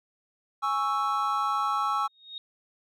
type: chord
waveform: triangle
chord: C# minor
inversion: second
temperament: equal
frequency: 830.6 / 1108.7 / 1318.5 Hz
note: G#5 / C#6 / E6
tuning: 0 / 0 / 0 cents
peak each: -29 / -27 / -26 dBFS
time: 0.62-2.08 s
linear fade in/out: 20 ms
type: tone with exponential growth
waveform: sine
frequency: 3729 Hz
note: A#7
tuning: in tune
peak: -33 dBFS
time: 2.05-2.38 s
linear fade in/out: 1 ms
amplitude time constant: 70 ms
effects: none